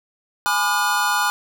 square chord, G# diminished seventh, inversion none, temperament just, 830.6 / 996.7 / 1196.1 / 1435.3 Hz, G#5 / B5 / D6 / F6, 0 / +16 / +31 / +47 cents, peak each -25 / -25 / -25 / -22 dBFS, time 0.46-1.3 s, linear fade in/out 0 ms, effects none

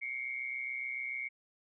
sine tone pair together, 2141 / 2268 Hz, C7 / C#7, +39 / +39 cents, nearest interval minor second, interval 100 cents, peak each -38 / -39 dBFS, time 0.01-1.29 s, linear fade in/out 20 ms, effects none

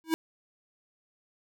square tone with exponential growth, 323 Hz, E4, 35 cents flat, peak -20 dBFS, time 0.04-0.14 s, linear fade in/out 0 ms, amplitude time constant 20 ms, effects none

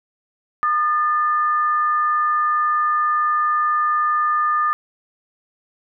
sine tone pair together, 1217 / 1761.4 Hz, D#6 / A6, -39 / +1 cents, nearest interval tritone, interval 640 cents, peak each -16 / -26 dBFS, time 0.63-4.73 s, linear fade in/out 0 ms, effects none

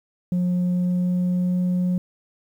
sine tone with pitch glide, 178.9 to 180.35 Hz, F3 to F#3, +42 to -44 cents, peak -16 dBFS, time 0.32-1.98 s, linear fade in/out 2 ms, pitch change +14 cents, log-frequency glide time 0.64-1.57 s, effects tanh soft clip ceiling -18 dBFS + 9-bit

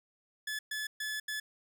sawtooth tone bursts at uneven times, 1721 Hz, A6, 39 cents flat, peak -31 dBFS, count 4, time 0.47-0.59 / 0.71-0.87 / 1-1.2 / 1.28-1.4 s, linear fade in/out 5 ms, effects none

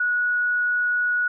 sine tone, 1462 Hz, F#6, 21 cents flat, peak -19 dBFS, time 0-1.28 s, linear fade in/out 5 ms, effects none

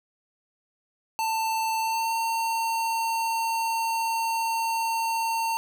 square tone with pitch glide, 891 to 908.7 Hz, A5 to A#5, +22 to -44 cents, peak -25 dBFS, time 1.19-5.57 s, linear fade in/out 0 ms, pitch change +34 cents, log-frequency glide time 1.79-2.14 s, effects none

